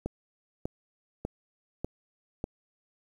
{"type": "click train", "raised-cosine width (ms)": 2, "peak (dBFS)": -18, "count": 5, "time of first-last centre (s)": [0.06, 2.441], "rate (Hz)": 1.68, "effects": ["9-bit"]}